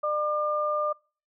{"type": "tone pair together", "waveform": "sine", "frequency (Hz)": [600, 1200], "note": ["D5", "D6"], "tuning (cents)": [37, 37], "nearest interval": "octave", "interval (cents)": 1200, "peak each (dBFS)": -27, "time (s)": [0.03, 0.93], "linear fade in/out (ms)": 10, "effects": ["noise-tail reverb RT60 0.4 s tail -26 dB re dry"]}